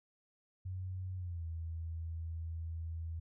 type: tone with pitch glide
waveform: sine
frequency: 92.6 to 82.02 Hz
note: F#2 to E2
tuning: +2 to -8 cents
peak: -38 dBFS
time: 0.65-3.2 s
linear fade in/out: 10 ms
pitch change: -210 cents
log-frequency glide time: 1.16-1.45 s
effects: none